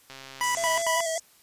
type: click train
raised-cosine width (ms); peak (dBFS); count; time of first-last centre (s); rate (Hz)
0.2; -25; 97; 0.1-0.816; 134
type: tone bursts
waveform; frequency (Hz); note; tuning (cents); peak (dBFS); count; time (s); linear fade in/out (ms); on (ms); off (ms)
25% pulse; 985; B5; -5; -20; 3; 0.41-1.006; 0; 140; 88
type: band-pass noise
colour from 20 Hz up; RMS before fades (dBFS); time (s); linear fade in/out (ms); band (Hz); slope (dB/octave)
pink; -36; 0.43-1.2; 10; 5800 to 8300; 48
type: tone with vibrato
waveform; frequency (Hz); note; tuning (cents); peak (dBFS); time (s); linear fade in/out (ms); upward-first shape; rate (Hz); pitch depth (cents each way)
square; 659.3; E5; 0; -28; 0.57-1.18; 2; square; 5.1; 31
effects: white hiss -58 dBFS RMS until 1.42 s + resampled to 32000 Hz